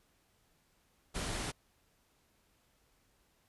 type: low-pass noise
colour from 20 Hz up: pink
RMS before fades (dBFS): -38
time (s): 1.14-1.52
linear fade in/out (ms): 20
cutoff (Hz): 11000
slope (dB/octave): 96
effects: pink hiss -72 dBFS RMS until 3.48 s + resampled to 32000 Hz